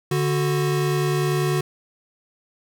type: tone pair together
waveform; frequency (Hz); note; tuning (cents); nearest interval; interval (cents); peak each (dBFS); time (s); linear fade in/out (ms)
square; 146.4 / 368.9; D3 / F#4; -5 / -5; octave + major third; 1600; -22 / -24; 0.11-1.61; 5
effects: none